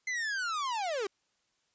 45% pulse linear sweep, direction down, 2076 to 370 Hz, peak -31 dBFS, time 0.07-1.07 s, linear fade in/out 5 ms, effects white hiss -75 dBFS RMS until 1.74 s + resampled to 16000 Hz

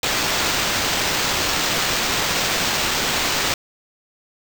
violet noise with sample-and-hold, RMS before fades -21 dBFS, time 0.03-3.54 s, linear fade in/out 2 ms, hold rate 11025 Hz, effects none

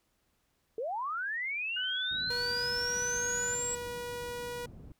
sine linear sweep, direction up, 422 to 7730 Hz, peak -32 dBFS, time 0.78-3.75 s, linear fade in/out 2 ms
sine tone with pitch glide, 1508 to 1498.4 Hz, F#6 to F#6, +32 to +21 cents, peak -35 dBFS, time 1.76-3.55 s, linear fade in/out 10 ms, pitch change -11 cents, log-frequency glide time 2.22-2.62 s
white low-pass noise, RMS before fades -49 dBFS, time 2.11-4.92 s, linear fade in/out 2 ms, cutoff 180 Hz, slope 12 dB/octave
sawtooth tone, 484.1 Hz, B4, 35 cents flat, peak -33 dBFS, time 2.3-4.66 s, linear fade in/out 5 ms
effects pink hiss -75 dBFS RMS until 4.99 s

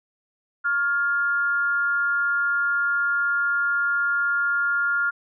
sine tone with amplitude modulation, 1406 Hz, F6, 11 cents sharp, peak -17 dBFS, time 0.64-5.11 s, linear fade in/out 20 ms, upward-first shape sine, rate 289 Hz, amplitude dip 55%, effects none

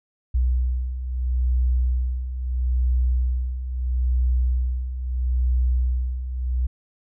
sine beating tone pair, 61.74 / 62.5 Hz, B1 / B1, 0 / +21 cents, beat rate 0.76 Hz, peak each -26 / -20 dBFS, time 0.34-6.67 s, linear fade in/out 10 ms, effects none

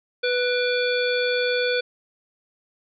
harmonic tone with a mistuned harmonic, 493.9 Hz, B4, in tune, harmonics 1 / 3 / 5 / 7 / 9, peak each -22 / -27 / -29 / -30 / -32 dBFS, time 0.23-1.81 s, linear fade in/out 10 ms, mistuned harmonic 5, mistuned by -62 cents, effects none

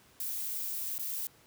violet noise with dropouts, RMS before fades -36 dBFS, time 0.2-1.27 s, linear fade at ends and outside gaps 1 ms, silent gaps 0.981-0.995 s, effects pink hiss -61 dBFS RMS until 1.46 s + high-pass 80 Hz 12 dB/octave

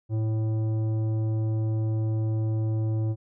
triangle tone with tanh clipping, 110 Hz, A2, in tune, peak -25 dBFS, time 0.09-3.16 s, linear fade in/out 50 ms, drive 15 dB, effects none

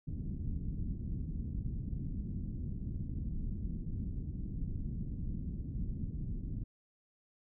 pink low-pass noise, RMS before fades -38 dBFS, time 0.07-6.64 s, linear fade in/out 10 ms, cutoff 230 Hz, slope 24 dB/octave, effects none

